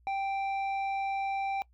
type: tone with low-pass filter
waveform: square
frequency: 784 Hz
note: G5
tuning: in tune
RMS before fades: -32 dBFS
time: 0.07-1.62 s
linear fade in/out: 0 ms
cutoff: 1900 Hz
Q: 1.5
effects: noise-tail reverb RT60 0.1 s tail -22 dB re dry + added 60 Hz sine -60 dBFS peak until 1.73 s